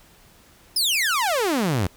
sawtooth exponential sweep, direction down, 5274 to 84.6 Hz, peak -16 dBFS, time 0.76-1.87 s, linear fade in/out 5 ms, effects pink hiss -53 dBFS RMS until 1.96 s

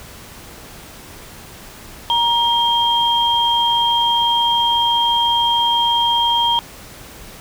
sine tone pair together, 942 / 3207 Hz, A#5 / G7, +18 / +39 cents, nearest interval octave + major sixth, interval 2121 cents, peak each -16 dBFS, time 2.1-6.59 s, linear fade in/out 0 ms, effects pink hiss -38 dBFS RMS until 7.4 s

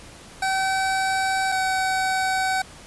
25% pulse tone pair in turn, 766 / 757.6 Hz, G5 / F#5, -40 / +41 cents, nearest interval unison, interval 19 cents, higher first, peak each -17 dBFS, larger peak neither, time 0.42-1.52 / 1.52-2.62 s, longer neither, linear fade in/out 5 ms, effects pink hiss -44 dBFS RMS until 2.86 s + resampled to 24000 Hz

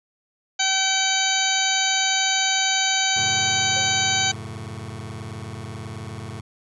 harmonic tone, 767 Hz, G5, 38 cents flat, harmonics 1 / 2 / 3 / 4 / 5 / 6 / 8 / 9, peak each -27 / -27 / -27 / -27 / -27 / -27 / -27 / -27 dBFS, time 0.59-4.32 s, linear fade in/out 10 ms
sawtooth chord, F# minor, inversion none, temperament just, 92.5 / 111 / 138.75 Hz, F#2 / A2 / C#3, 0 / +16 / +2 cents, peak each -33 / -30 / -34 dBFS, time 3.16-6.41 s, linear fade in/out 10 ms
sine tone with exponential decay, 537 Hz, C5, 45 cents sharp, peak -31 dBFS, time 3.76-4 s, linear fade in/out 5 ms, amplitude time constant 52 ms
effects resampled to 24000 Hz

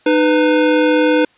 square tone pair together, 305.9 / 496.6 Hz, D#4 / B4, -29 / +9 cents, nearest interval minor sixth, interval 838 cents, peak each -14 dBFS, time 0.06-1.25 s, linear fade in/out 5 ms, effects white hiss -53 dBFS RMS until 1.37 s + resampled to 8000 Hz

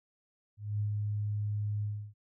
sine tone with ADSR envelope, 104.3 Hz, G#2, 8 cents sharp, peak -28 dBFS, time 0.57-2.14 s, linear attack 230 ms, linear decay 100 ms, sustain -2 dB, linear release 310 ms, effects none

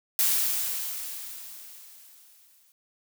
blue noise with exponential decay, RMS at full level -22 dBFS, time 0.19-2.72 s, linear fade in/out 1 ms, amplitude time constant 550 ms, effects none

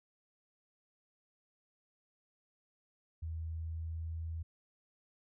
sine tone with pitch glide, 81 to 81.66 Hz, E2 to E2, -30 to -16 cents, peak -37 dBFS, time 3.22-4.43 s, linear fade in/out 10 ms, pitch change +14 cents, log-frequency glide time 3.45-4.2 s, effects none

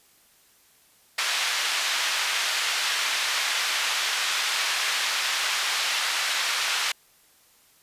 white band-pass noise, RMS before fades -26 dBFS, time 1.18-6.92 s, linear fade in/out 5 ms, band 1100 to 4100 Hz, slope 12 dB/octave, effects white hiss -59 dBFS RMS until 7.82 s + resampled to 32000 Hz

